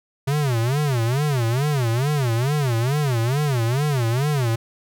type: tone with vibrato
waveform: square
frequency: 130.81 Hz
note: C3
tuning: in tune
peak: -19 dBFS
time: 0.27-4.56 s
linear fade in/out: 10 ms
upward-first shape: sine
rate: 2.3 Hz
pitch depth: 250 cents each way
effects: none